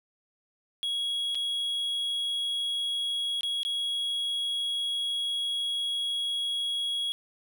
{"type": "tone with dropouts", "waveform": "triangle", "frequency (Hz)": 3322, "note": "G#7", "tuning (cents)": 0, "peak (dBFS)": -26, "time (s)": [0.83, 7.12], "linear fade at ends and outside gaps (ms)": 0, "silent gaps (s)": [[1.347, 1.353], [3.409, 3.432], [3.632, 3.65]], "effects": []}